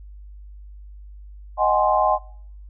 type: chord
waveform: sine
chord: Ab dominant seventh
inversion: second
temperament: equal with one note detuned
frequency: 622.3 / 751.2 / 830.6 / 1046.5 Hz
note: Eb5 / Gb5 / Ab5 / C6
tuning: 0 / +26 / 0 / 0 cents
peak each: -21 dBFS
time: 1.57-2.19 s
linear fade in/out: 50 ms
effects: noise-tail reverb RT60 0.7 s tail -26 dB re dry + added 50 Hz sine -38 dBFS peak until 2.69 s